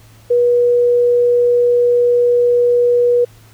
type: tone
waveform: sine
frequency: 484 Hz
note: B4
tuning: 35 cents flat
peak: -9 dBFS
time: 0.3-3.25 s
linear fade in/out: 10 ms
effects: added 110 Hz sine -43 dBFS peak until 3.53 s + pink hiss -48 dBFS RMS until 3.53 s